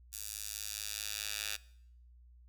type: tone with high-pass filter sweep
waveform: 10% pulse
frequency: 104.7 Hz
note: G#2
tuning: 15 cents sharp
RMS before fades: -41 dBFS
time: 0.12-1.57 s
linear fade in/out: 20 ms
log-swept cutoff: 7500 to 2800 Hz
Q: 0.87
effects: noise-tail reverb RT60 0.7 s tail -21 dB re dry + added 60 Hz sine -56 dBFS peak until 2.48 s